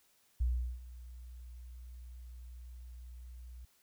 sine tone with ADSR envelope, 60.9 Hz, B1, 24 cents flat, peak -27 dBFS, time 0.4-3.65 s, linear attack 11 ms, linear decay 380 ms, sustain -19 dB, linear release 4 ms, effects white hiss -70 dBFS RMS until 3.82 s

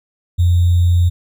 sine tone with sample-and-hold, 87.6 Hz, F2, 6 cents sharp, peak -9 dBFS, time 0.38-1.1 s, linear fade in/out 20 ms, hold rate 3675 Hz, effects none

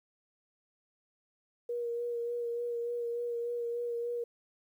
sine tone with vibrato, 474.5 Hz, A#4, 31 cents sharp, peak -32 dBFS, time 1.69-4.24 s, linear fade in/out 5 ms, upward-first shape sine, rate 3.4 Hz, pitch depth 20 cents each way, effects 11-bit

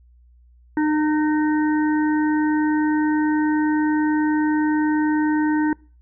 harmonic tone with a mistuned harmonic, 304.9 Hz, D#4, 35 cents flat, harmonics 1 / 3 / 5 / 6, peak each -17 / -27 / -31 / -33 dBFS, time 0.77-5.73 s, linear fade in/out 2 ms, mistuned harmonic 6, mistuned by +23 cents, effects noise-tail reverb RT60 0.4 s tail -25 dB re dry + added 60 Hz sine -49 dBFS peak until 6.01 s

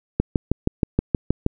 click train, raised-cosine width 3 ms, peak -4 dBFS, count 9, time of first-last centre 0.2-1.464 s, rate 6.33 Hz, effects none

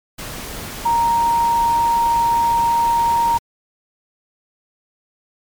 sine tone in noise, 932.3 Hz, A#5, in tune, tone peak -13 dBFS, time 0.85-3.38 s, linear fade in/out 10 ms, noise pink, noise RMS -30 dBFS, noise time 0.18-3.39 s, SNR +14 dB, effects MP3 96 kbps

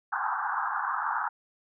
pink band-pass noise, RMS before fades -30 dBFS, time 0.12-1.29 s, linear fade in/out 10 ms, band 790 to 1600 Hz, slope 96 dB/octave, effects none

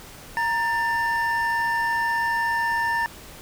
triangle tone pair together, 932.3 / 1780.4 Hz, A#5 / A6, 0 / +20 cents, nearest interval major seventh, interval 1120 cents, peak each -22 dBFS, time 0.37-3.06 s, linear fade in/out 0 ms, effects pink hiss -43 dBFS RMS until 3.41 s

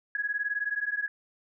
sine beating tone pair, 1661.2 / 1680.2 Hz, G#6 / G#6, 0 / +20 cents, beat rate 19 Hz, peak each -31 dBFS, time 0.15-1.08 s, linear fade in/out 2 ms, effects none

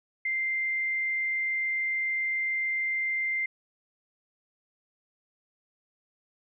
sine tone, 2091 Hz, C7, 2 cents flat, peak -26 dBFS, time 0.25-3.46 s, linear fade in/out 5 ms, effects none

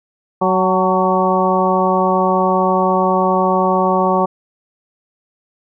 harmonic tone with a mistuned harmonic, 187.1 Hz, F#3, 20 cents sharp, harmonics 1 / 2 / 3 / 4 / 5 / 6, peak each -19 / -19 / -19 / -19 / -19 / -19 dBFS, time 0.41-4.26 s, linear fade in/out 10 ms, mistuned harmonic 5, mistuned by -53 cents, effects none

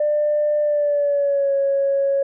sine tone with pitch glide, 596 to 552.9 Hz, D5 to C#5, +25 to -5 cents, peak -15 dBFS, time 0-2.23 s, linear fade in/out 5 ms, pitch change -130 cents, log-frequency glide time 0.61-1.53 s, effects tanh soft clip ceiling -11 dBFS

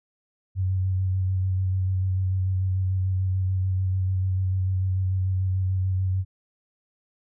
sine tone with vibrato, 93.8 Hz, F#2, 24 cents sharp, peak -21 dBFS, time 0.55-6.25 s, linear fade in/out 50 ms, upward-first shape square, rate 6.8 Hz, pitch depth 16 cents each way, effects none

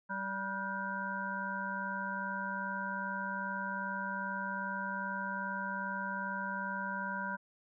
harmonic tone with a mistuned harmonic, 194.2 Hz, G3, 16 cents flat, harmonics 1 / 3 / 5 / 7 / 8, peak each -42 / -47 / -39 / -42 / -40 dBFS, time 0.09-7.37 s, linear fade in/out 20 ms, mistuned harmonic 7, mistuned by +89 cents, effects none

